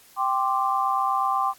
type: chord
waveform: sine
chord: G suspended fourth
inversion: none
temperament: equal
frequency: 784 / 1046.5 / 1174.7 Hz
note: G5 / C6 / D6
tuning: 0 / 0 / 0 cents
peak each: -25 dBFS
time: 0.16-1.54 s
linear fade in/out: 50 ms
effects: white hiss -53 dBFS RMS until 1.58 s + AAC 64 kbps